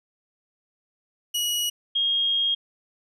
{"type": "tone pair in turn", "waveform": ["sawtooth", "sine"], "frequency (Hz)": [2910, 3251], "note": ["F#7", "G#7"], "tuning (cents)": [-29, -38], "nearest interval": "major second", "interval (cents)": 191, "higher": "second", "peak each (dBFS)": -20, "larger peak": "neither", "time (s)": [[1.34, 1.7], [1.95, 2.55]], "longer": "second", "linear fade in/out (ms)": 10, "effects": ["resampled to 32000 Hz"]}